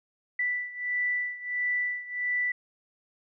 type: beating tone pair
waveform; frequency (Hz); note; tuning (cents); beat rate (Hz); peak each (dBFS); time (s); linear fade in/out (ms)
sine; 1974 / 1975.5; B6 / B6; -1 / 0; 1.5; -29 / -32; 0.39-2.52; 5
effects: none